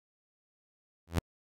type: tone with exponential growth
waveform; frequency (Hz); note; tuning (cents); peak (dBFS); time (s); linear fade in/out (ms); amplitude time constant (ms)
sawtooth; 83.8; E2; +29; -19; 1.07-1.19; 5; 24
effects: AAC 64 kbps